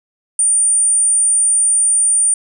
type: tone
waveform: sine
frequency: 9060 Hz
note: C#9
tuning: 37 cents sharp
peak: -10 dBFS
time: 0.39-2.34 s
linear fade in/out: 2 ms
effects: none